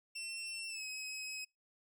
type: tone with pitch glide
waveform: 20% pulse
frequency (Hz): 2701 to 2549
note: E7 to D#7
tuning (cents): +42 to +41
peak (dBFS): -36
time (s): 0.15-1.45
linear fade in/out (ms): 10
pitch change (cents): -101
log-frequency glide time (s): 0.68-0.83
effects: noise-tail reverb RT60 0.2 s tail -25 dB re dry